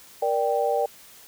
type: chord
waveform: sine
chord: G minor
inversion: first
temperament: just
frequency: 470.4 / 588 / 784 Hz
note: Bb4 / D5 / G5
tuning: +16 / +2 / 0 cents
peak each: -25 dBFS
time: 0.22-0.86 s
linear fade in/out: 5 ms
effects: white hiss -49 dBFS RMS until 1.27 s